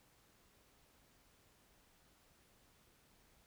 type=silence; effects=pink hiss -70 dBFS RMS until 3.46 s